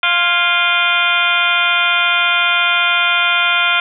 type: harmonic tone with a mistuned harmonic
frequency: 349.2 Hz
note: F4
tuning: in tune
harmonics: 2 / 3 / 4 / 5 / 6 / 7 / 8 / 9 / 10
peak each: -24 / -23 / -16 / -28 / -22 / -17 / -27 / -20 / -22 dBFS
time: 0.03-3.8 s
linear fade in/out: 2 ms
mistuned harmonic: 5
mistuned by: -100 cents
effects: none